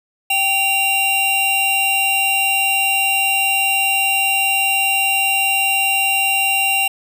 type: tone pair together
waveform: square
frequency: 778 / 2775 Hz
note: G5 / F7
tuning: -13 / -12 cents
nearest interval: octave + minor seventh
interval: 2201 cents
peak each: -22 / -16 dBFS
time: 0.3-6.88 s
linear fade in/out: 5 ms
effects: none